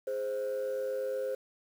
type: tone pair together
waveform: sine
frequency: 415.3 / 523.7 Hz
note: G#4 / C5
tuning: 0 / +1 cents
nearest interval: major third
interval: 401 cents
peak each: -35 / -30 dBFS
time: 0.07-1.35 s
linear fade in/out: 5 ms
effects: tanh soft clip ceiling -28 dBFS + 9-bit